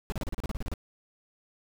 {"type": "noise bursts", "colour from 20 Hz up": "brown", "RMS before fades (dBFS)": -31, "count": 12, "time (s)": [0.1, 0.738], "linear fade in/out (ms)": 0, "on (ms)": 22, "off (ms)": 34, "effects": []}